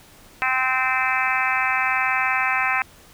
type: harmonic tone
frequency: 259 Hz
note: C4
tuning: 17 cents flat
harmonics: 3 / 4 / 5 / 6 / 7 / 8 / 9 / 10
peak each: -27 / -27 / -27 / -27 / -27 / -27 / -27 / -27 dBFS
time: 0.42-2.82 s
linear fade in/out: 0 ms
effects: pink hiss -49 dBFS RMS until 3.13 s